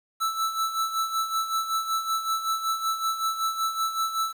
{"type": "tone with tremolo", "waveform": "square", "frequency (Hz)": 1318.5, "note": "E6", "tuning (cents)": 0, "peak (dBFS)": -23, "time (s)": [0.2, 4.33], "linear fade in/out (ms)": 20, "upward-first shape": "sine", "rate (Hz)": 5.3, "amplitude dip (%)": 65, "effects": ["9-bit"]}